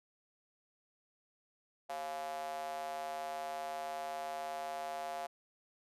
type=tone with high-pass filter; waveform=square; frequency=77.3 Hz; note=D#2; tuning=11 cents flat; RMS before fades=-41 dBFS; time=1.89-5.27 s; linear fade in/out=10 ms; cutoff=690 Hz; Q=5.2; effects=resampled to 32000 Hz